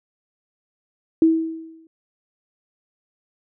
sine tone with exponential decay, 324 Hz, E4, 30 cents flat, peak -9 dBFS, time 1.22-1.87 s, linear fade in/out 2 ms, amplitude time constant 140 ms, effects none

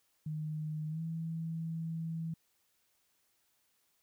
sine tone with pitch glide, 154.2 to 163.27 Hz, D#3 to E3, -15 to -16 cents, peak -35 dBFS, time 0.26-2.34 s, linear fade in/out 5 ms, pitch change +99 cents, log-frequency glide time 0.89-1.01 s, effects white hiss -75 dBFS RMS until 4.02 s

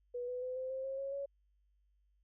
sine tone with pitch steps, 488.5 / 497.9 / 507.5 / 517.2 / 527.2 / 537.3 / 547.7 / 558.2 Hz, B4 / B4 / B4 / C5 / C5 / C5 / C#5 / C#5, -19 / +14 / +47 / -20 / +13 / +46 / -21 / +12 cents, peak -37 dBFS, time 0.14-1.26 s, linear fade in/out 10 ms, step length 140 ms, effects added 50 Hz sine -70 dBFS peak until 2.23 s

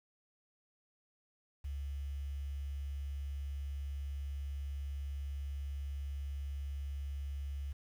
sine tone with quantisation, 70 Hz, C#2, 18 cents sharp, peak -37 dBFS, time 1.64-7.73 s, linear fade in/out 10 ms, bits 10, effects none

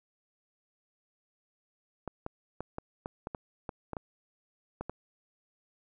clicks, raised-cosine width 1 ms, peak -22 dBFS, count 12, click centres 2.077 / 2.264 / 2.606 / 2.784 / 3.059 / 3.271 / 3.348 / 3.692 / 3.933 / 3.968 / 4.81 / 4.896 s, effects none

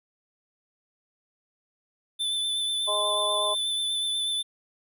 square tone with vibrato, 3519 Hz, A7, in tune, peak -26 dBFS, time 2.19-4.43 s, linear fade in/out 20 ms, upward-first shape sine, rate 8.2 Hz, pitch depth 21 cents each way
harmonic tone, 207.7 Hz, G#3, in tune, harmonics 2 / 3 / 4 / 5, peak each -39 / -29 / -38 / -29 dBFS, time 2.87-3.55 s, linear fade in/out 20 ms
effects none

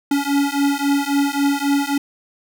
square beating tone pair, 280.3 / 284 Hz, C#4 / C#4, +19 / +42 cents, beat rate 3.7 Hz, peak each -20 dBFS, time 0.11-1.98 s, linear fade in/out 5 ms, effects none

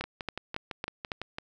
two click trains, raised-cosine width 0.3 ms, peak -19 / -16 dBFS, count 9 / 5, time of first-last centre 0.04-1.385 / 0.01-1.118 s, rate 5.95 / 3.61 Hz, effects none

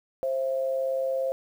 sine tone pair together, 529.4 / 667 Hz, C5 / E5, +20 / +20 cents, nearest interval major third, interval 400 cents, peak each -25 / -33 dBFS, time 0.23-1.32 s, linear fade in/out 0 ms, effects 9-bit

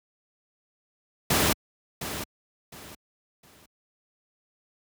pink noise with echo, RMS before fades -22 dBFS, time 1.3-1.53 s, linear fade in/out 5 ms, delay 710 ms, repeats 3, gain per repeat -11 dB, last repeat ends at 3.66 s, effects high-pass 80 Hz 12 dB/octave

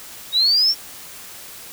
sine linear sweep, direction up, 3736 to 5570 Hz, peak -13 dBFS, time 0.32-0.75 s, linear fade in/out 50 ms, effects white hiss -38 dBFS RMS until 1.72 s

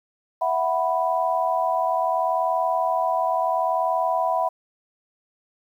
sine chord, E suspended second, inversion none, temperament equal, 659.3 / 740 / 987.8 Hz, E5 / F#5 / B5, 0 / 0 / 0 cents, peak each -24 dBFS, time 0.41-4.49 s, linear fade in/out 10 ms, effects 9-bit

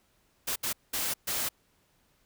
white noise bursts at uneven times, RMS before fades -31 dBFS, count 4, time 0.47-0.56 / 0.63-0.73 / 0.93-1.14 / 1.27-1.49 s, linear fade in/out 10 ms, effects pink hiss -69 dBFS RMS until 2.25 s

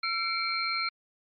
sine tone cluster, 1352 / 2143 / 2310 / 4188 Hz, E6 / C7 / D7 / C8, +43 / +41 / -29 / +1 cents, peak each -32 / -39 / -33 / -32 dBFS, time 0.03-0.89 s, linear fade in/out 5 ms, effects Opus 48 kbps

